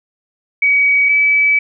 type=tone pair in turn; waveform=sine; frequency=2266 / 2294 Hz; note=C#7 / D7; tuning=+37 / -41 cents; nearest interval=unison; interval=22 cents; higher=second; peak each=-9 dBFS; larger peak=neither; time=0.62-1.09 / 1.09-1.59 s; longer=second; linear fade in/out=5 ms; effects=none